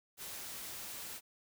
white noise, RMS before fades -45 dBFS, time 0.17-1.21 s, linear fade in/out 50 ms, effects none

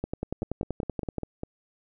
two click trains, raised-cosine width 2 ms, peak -16 / -19 dBFS, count 13 / 6, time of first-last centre 0.04-1.183 / 0.43-1.434 s, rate 10.5 / 4.98 Hz, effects none

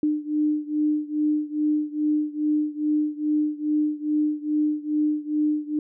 sine beating tone pair, 300.7 / 303.1 Hz, D4 / D#4, +41 / -45 cents, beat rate 2.4 Hz, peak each -23 / -25 dBFS, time 0.03-5.79 s, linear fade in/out 2 ms, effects none

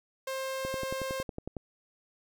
sawtooth tone, 530 Hz, C5, 22 cents sharp, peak -29 dBFS, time 0.27-1.23 s, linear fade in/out 5 ms
click train, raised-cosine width 2 ms, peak -23 dBFS, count 11, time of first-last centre 0.65-1.567 s, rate 10.9 Hz
effects none

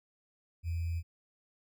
sine tone with sample-and-hold, 84 Hz, E2, 33 cents sharp, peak -31 dBFS, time 0.63-1.03 s, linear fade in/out 50 ms, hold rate 2450 Hz, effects none

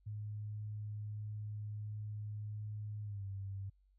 sine tone with pitch glide, 105.5 to 97.87 Hz, G#2 to G2, +28 to -2 cents, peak -40 dBFS, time 0.06-3.7 s, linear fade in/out 10 ms, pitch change -130 cents, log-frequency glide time 3.03-3.25 s, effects added 48 Hz sine -67 dBFS peak until 3.98 s

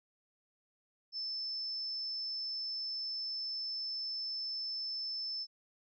sine tone, 5274 Hz, E8, in tune, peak -36 dBFS, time 1.12-5.47 s, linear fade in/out 50 ms, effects none

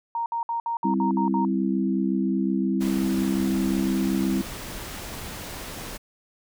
sine tone bursts, 930 Hz, A#5, 4 cents flat, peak -24 dBFS, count 8, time 0.15-1.45 s, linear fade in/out 2 ms, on 110 ms, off 60 ms
sine chord, C major, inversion second, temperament equal, 196 / 261.6 / 329.6 Hz, G3 / C4 / E4, 0 / 0 / 0 cents, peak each -24 / -26 / -27 dBFS, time 0.84-4.42 s, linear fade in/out 10 ms
pink noise, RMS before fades -36 dBFS, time 2.8-5.98 s, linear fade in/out 20 ms
effects none

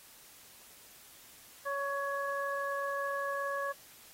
harmonic tone, 559 Hz, C#5, 14 cents sharp, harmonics 1 / 2 / 3, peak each -36 / -36 / -38 dBFS, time 1.65-3.73 s, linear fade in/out 20 ms, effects white hiss -56 dBFS RMS until 4.13 s + AAC 48 kbps

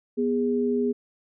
sine tone pair together, 244.5 / 411.2 Hz, B3 / G#4, -17 / -17 cents, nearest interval major sixth, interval 900 cents, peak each -24 dBFS, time 0.17-0.93 s, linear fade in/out 20 ms, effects none

